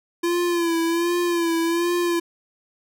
square tone with vibrato, 340.4 Hz, F4, 44 cents flat, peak -20 dBFS, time 0.23-2.2 s, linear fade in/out 10 ms, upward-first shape sine, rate 1.3 Hz, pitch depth 50 cents each way, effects none

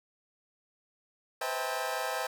25% pulse tone cluster, 502 / 527 / 646 / 795 / 888 Hz, B4 / C5 / E5 / G5 / A5, +28 / +12 / -35 / +24 / +16 cents, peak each -35 / -36 / -33 / -33 / -36 dBFS, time 1.41-2.27 s, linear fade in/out 5 ms, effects none

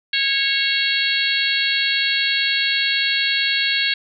harmonic tone, 549 Hz, C#5, 17 cents flat, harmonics 3 / 4 / 5 / 6 / 7 / 8, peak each -24 / -24 / -24 / -24 / -24 / -24 dBFS, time 0.13-3.94 s, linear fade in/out 5 ms, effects none

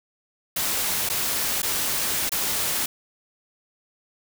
white noise with dropouts, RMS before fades -25 dBFS, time 0.56-2.86 s, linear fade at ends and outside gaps 5 ms, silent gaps 1.09-1.098 / 1.619-1.629 / 2.294-2.318 s, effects none

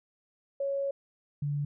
sine tone pair in turn, 554.4 / 144.74 Hz, C#5 / D3, 0 / -25 cents, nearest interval octave + major seventh, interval 2325 cents, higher first, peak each -28 dBFS, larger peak neither, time 0.6-0.91 / 1.42-1.65 s, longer first, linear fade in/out 5 ms, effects none

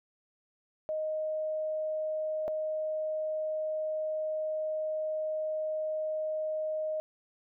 sine tone pair in turn, 622.3 / 622.3 Hz, D#5 / D#5, 0 / 0 cents, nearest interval unison, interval 0 cents, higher neither, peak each -30 / -30 dBFS, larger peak neither, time 0.89-2.48 / 2.48-7 s, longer second, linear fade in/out 0 ms, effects none

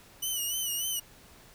10% pulse tone with vibrato, 2960 Hz, F#7, in tune, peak -22 dBFS, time 0.22-1 s, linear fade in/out 10 ms, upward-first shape sine, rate 3.4 Hz, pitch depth 70 cents each way, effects pink hiss -55 dBFS RMS until 1.54 s

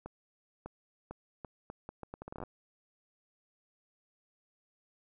accelerating click train, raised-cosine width 1 ms, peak -28 dBFS, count 17, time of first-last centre 0.06-2.436 s, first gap 600 ms, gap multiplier 0.75, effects none

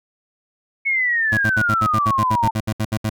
sine exponential sweep, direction down, 2217 to 890 Hz, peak -16 dBFS, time 0.85-2.51 s, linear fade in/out 20 ms
25% pulse tone bursts, 108.5 Hz, A2, 24 cents flat, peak -15 dBFS, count 15, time 1.32-3.097 s, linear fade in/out 5 ms, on 55 ms, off 68 ms
click, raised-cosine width 5 ms, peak -16 dBFS, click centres 2.448 s
effects none

